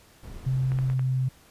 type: noise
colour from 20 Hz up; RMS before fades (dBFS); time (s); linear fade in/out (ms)
brown; -41; 0.23-0.94; 5
type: tone with pitch glide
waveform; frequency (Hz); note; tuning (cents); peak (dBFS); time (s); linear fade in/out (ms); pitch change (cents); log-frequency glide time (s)
sine; 130.81 to 129.83; C3 to C3; 0 to -13; -22; 0.46-1.29; 10; -13; 0.78-1
type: clicks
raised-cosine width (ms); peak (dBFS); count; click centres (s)
0.5; -25; 4; 0.719 / 0.788 / 0.9 / 0.994
effects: pink hiss -56 dBFS RMS until 1.5 s + resampled to 32000 Hz